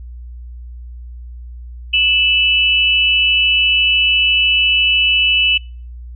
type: tone pair together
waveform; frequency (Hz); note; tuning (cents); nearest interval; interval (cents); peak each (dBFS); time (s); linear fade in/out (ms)
sine; 2628 / 2962; E7 / F#7; -6 / +1; major second; 207; -13; 1.93-5.58; 10
effects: noise-tail reverb RT60 0.4 s tail -25 dB re dry + added 60 Hz sine -29 dBFS peak until 6.15 s